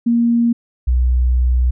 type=tone pair in turn; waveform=sine; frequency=234.8 / 62.07 Hz; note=A#3 / B1; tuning=+13 / +9 cents; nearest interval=octave + major seventh; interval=2304 cents; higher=first; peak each=-11 dBFS; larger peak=neither; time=0.06-0.53 / 0.87-1.71 s; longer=second; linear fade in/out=10 ms; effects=none